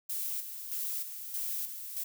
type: noise with tremolo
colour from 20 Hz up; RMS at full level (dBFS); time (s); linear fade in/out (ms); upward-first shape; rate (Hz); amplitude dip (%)
violet; -35; 0.09-2.04; 10; square; 1.6; 55
effects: none